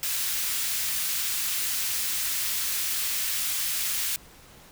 white high-pass noise, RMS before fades -28 dBFS, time 0.03-4.16 s, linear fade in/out 0 ms, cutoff 1700 Hz, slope 12 dB/octave, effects pink hiss -51 dBFS RMS until 4.71 s

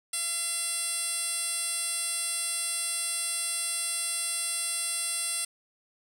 10% pulse tone with band-pass filter, 680 Hz, F5, 46 cents flat, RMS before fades -31 dBFS, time 0.13-5.45 s, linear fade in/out 5 ms, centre 8300 Hz, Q 3.6, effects none

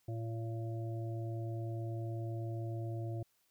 harmonic tone, 113.7 Hz, A#2, 43 cents flat, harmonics 1 / 3 / 5 / 6, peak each -37 / -45 / -51 / -50 dBFS, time 0.08-3.23 s, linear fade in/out 5 ms, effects white hiss -75 dBFS RMS until 3.5 s

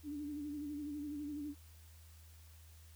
sine tone with vibrato, 293.7 Hz, D4, in tune, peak -40 dBFS, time 0.03-1.55 s, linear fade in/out 50 ms, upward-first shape sine, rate 12 Hz, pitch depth 54 cents each way, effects added 80 Hz sine -56 dBFS peak until 2.95 s + white hiss -65 dBFS RMS until 2.95 s

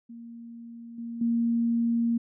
sine tone with level steps, 233.1 Hz, A#3, in tune, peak -40 / -33 / -22 dBFS, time 0.09-2.18 s, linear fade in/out 10 ms, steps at 0.98 / 1.21 s, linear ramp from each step 5 ms, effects none

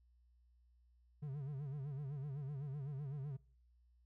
triangle tone with vibrato, 140.5 Hz, C#3, 24 cents sharp, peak -39 dBFS, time 1.22-3.37 s, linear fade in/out 10 ms, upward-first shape sine, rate 7.9 Hz, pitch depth 120 cents each way, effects noise-tail reverb RT60 0.5 s tail -23 dB re dry + added 60 Hz sine -67 dBFS peak until 4.05 s

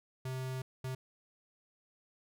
square tone bursts at uneven times, 130 Hz, C3, 11 cents flat, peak -37 dBFS, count 2, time 0.25-0.62 / 0.84-0.95 s, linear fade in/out 5 ms, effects none

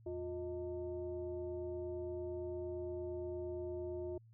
sine tone with frequency modulation, 356.3 Hz, F4, 35 cents sharp, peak -39 dBFS, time 0.06-4.18 s, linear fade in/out 5 ms, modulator 272 Hz, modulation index 0.79, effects added 113 Hz sine -59 dBFS peak until 4.33 s

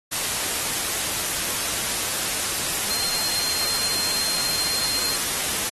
sine tone in noise, 4186 Hz, C8, in tune, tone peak -27 dBFS, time 2.89-5.17 s, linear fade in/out 20 ms, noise white, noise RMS -25 dBFS, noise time 0.11-5.7 s, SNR -5 dB, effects AAC 32 kbps

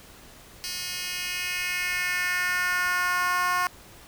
10% pulse tone with high-pass filter sweep, 360 Hz, F#4, 47 cents flat, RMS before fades -27 dBFS, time 0.64-3.67 s, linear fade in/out 0 ms, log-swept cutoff 3800 to 960 Hz, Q 2.4, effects pink hiss -49 dBFS RMS until 4.07 s

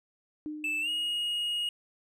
sine tone with exponential decay, 303.7 Hz, D#4, 42 cents flat, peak -32 dBFS, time 0.46-1.34 s, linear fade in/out 0 ms, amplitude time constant 190 ms
triangle tone with pitch glide, 2637 to 2876 Hz, E7 to F#7, 0 to -50 cents, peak -27 dBFS, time 0.64-1.69 s, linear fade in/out 2 ms, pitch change +150 cents, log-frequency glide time 0.81-0.89 s
effects none

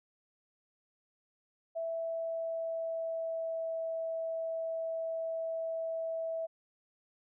sine tone with pitch glide, 659.3 to 653.6 Hz, E5 to E5, 0 to -15 cents, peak -33 dBFS, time 1.75-6.47 s, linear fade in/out 20 ms, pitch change -15 cents, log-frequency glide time 1.92-3.73 s, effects none

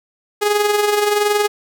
sawtooth tone with amplitude modulation, 415.3 Hz, G#4, in tune, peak -8 dBFS, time 0.41-1.48 s, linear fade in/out 20 ms, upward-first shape sine, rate 21.3 Hz, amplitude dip 50%, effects none

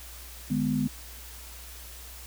sine chord, G# diminished, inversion second, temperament just, 149.51 / 207.7 / 249.2 Hz, D3 / G#3 / B3, +31 / 0 / +16 cents, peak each -30 / -29 / -27 dBFS, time 0.5-0.88 s, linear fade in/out 10 ms, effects added 60 Hz sine -45 dBFS peak until 2.26 s + white hiss -46 dBFS RMS until 2.26 s

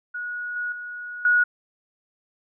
sine tone with level steps, 1456 Hz, F#6, 28 cents flat, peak -28 / -25 / -32 / -15 dBFS, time 0.14-1.44 s, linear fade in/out 10 ms, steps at 0.56 / 0.72 / 1.25 s, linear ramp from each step 2 ms, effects none

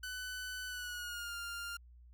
sawtooth tone with pitch glide, 1500 to 1399.5 Hz, F#6 to F6, +23 to +3 cents, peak -37 dBFS, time 0.03-1.77 s, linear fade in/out 5 ms, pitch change -120 cents, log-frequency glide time 0.67-1.36 s, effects added 60 Hz sine -55 dBFS peak until 2.13 s

